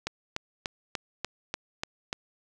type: click train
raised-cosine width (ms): 0.2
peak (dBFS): -13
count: 8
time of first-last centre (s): 0.07-2.129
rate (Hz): 3.4
effects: none